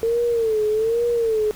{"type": "tone with vibrato", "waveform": "sine", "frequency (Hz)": 450, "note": "A4", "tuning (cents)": 39, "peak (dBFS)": -17, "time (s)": [0.03, 1.51], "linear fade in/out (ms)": 0, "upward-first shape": "sine", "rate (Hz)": 1.2, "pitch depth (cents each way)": 98, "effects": ["added 50 Hz sine -50 dBFS peak until 1.55 s", "pink hiss -42 dBFS RMS until 1.55 s"]}